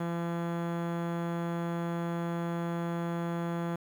sawtooth tone with low-pass filter, 170 Hz, F3, 46 cents flat, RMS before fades -33 dBFS, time 0-3.76 s, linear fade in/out 5 ms, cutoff 1400 Hz, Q 1.1, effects 9-bit

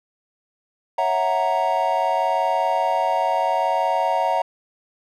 triangle chord, F# dominant seventh, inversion second, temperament equal, 554.4 / 659.3 / 740 / 932.3 Hz, C#5 / E5 / F#5 / A#5, 0 / 0 / 0 / 0 cents, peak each -25 / -22 / -21 / -20 dBFS, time 0.98-4.42 s, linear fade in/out 5 ms, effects none

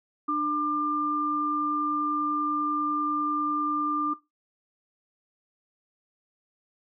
sine tone pair together, 298.3 / 1195 Hz, D4 / D6, +27 / +30 cents, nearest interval 2 octaves, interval 2403 cents, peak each -29 / -25 dBFS, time 0.28-4.14 s, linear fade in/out 10 ms, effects noise-tail reverb RT60 0.2 s tail -17 dB re dry

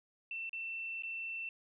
sine tone with dropouts, 2684 Hz, E7, 31 cents sharp, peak -38 dBFS, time 0.31-1.49 s, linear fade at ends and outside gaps 2 ms, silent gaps 0.494-0.53 / 1.023-1.034 s, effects none

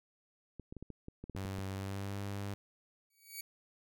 clicks, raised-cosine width 3 ms, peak -32 dBFS, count 11, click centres 0.597 / 0.725 / 0.767 / 0.826 / 0.903 / 1.084 / 1.24 / 1.297 / 1.35 / 1.452 / 1.587 s
sawtooth tone with pitch glide, 96.4 to 100.15 Hz, G2 to G2, -28 to +38 cents, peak -34 dBFS, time 1.36-2.54 s, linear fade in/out 0 ms, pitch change +66 cents, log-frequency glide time 1.73-2.18 s
5% pulse tone with exponential growth, 2262 Hz, C#7, 34 cents sharp, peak -30 dBFS, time 3.1-3.41 s, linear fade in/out 5 ms, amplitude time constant 67 ms
effects none

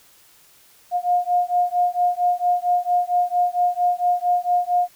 sine beating tone pair, 710 / 714.4 Hz, F5 / F5, +28 / +39 cents, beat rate 4.4 Hz, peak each -20 dBFS, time 0.91-4.89 s, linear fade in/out 50 ms, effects white hiss -53 dBFS RMS until 4.95 s

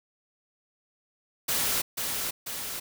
white noise with echo, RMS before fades -27 dBFS, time 1.48-1.82 s, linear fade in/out 10 ms, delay 490 ms, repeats 2, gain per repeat -4 dB, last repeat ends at 2.8 s, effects none

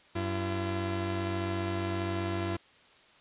sawtooth tone pair together, 95.02 / 338.6 Hz, F#2 / E4, +47 / +46 cents, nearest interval octave + minor seventh, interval 2199 cents, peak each -29 / -29 dBFS, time 0.15-2.57 s, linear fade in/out 10 ms, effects white hiss -59 dBFS RMS until 3.2 s + resampled to 8000 Hz

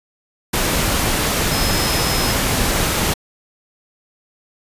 sine tone in noise, 5140 Hz, E8, 45 cents flat, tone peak -25 dBFS, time 1.51-2.33 s, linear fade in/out 10 ms, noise pink, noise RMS -18 dBFS, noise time 0.53-3.14 s, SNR -10 dB, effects resampled to 32000 Hz

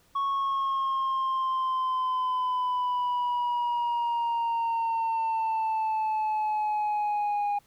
sine exponential sweep, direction down, 1108.7 to 817 Hz, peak -22 dBFS, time 0.15-7.59 s, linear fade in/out 10 ms, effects tanh soft clip ceiling -24 dBFS + pink hiss -63 dBFS RMS until 7.66 s

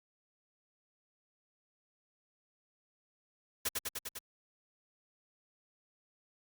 white noise with echo, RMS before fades -32 dBFS, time 3.65-3.69 s, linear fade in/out 10 ms, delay 100 ms, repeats 5, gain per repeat -2 dB, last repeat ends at 4.19 s, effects Opus 48 kbps

